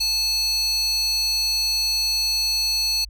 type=tone with high-pass filter; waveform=square; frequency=870 Hz; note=A5; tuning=20 cents flat; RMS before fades=-22 dBFS; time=0-3.05 s; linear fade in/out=10 ms; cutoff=4200 Hz; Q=4.5; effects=added 50 Hz sine -37 dBFS peak until 3.09 s